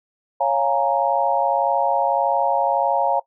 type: chord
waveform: sine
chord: Bb minor seventh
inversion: first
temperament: equal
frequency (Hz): 554.4 / 698.5 / 830.6 / 932.3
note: Db5 / F5 / Ab5 / Bb5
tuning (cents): 0 / 0 / 0 / 0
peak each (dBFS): -22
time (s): 0.4-3.2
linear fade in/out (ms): 10
effects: noise-tail reverb RT60 0.1 s tail -19 dB re dry